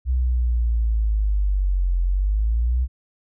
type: linear two-way sweep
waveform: sine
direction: down then up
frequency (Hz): 64.1 to 43.57 to 64.1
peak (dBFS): -17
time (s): 0.05-2.88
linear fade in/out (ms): 50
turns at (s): 2.01
effects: none